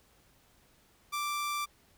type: tone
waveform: sawtooth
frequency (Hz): 1174.7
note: D6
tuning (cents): 0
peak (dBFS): -28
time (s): 1.12-1.66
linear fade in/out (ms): 20
effects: pink hiss -65 dBFS RMS until 1.97 s